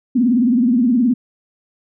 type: tone with vibrato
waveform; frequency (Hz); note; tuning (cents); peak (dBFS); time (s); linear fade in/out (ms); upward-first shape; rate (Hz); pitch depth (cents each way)
sine; 242.9; B3; -29; -11; 0.15-1.14; 10; triangle; 19; 180
effects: none